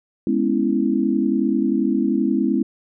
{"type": "chord", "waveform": "sine", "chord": "C# minor seventh", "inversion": "second", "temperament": "equal", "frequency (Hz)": [207.7, 246.9, 277.2, 329.6], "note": ["G#3", "B3", "C#4", "E4"], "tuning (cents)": [0, 0, 0, 0], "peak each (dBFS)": -22, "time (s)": [0.27, 2.63], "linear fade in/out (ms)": 2, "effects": []}